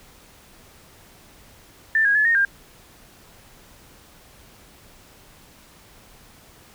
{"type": "tone with pitch steps", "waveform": "sine", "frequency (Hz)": [1777, 1644, 1717, 1846, 1600], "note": ["A6", "G#6", "A6", "A#6", "G6"], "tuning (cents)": [17, -18, -43, -17, 35], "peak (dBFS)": -15, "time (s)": [1.95, 2.45], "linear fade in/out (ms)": 2, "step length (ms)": 100, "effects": ["pink hiss -50 dBFS RMS until 6.74 s"]}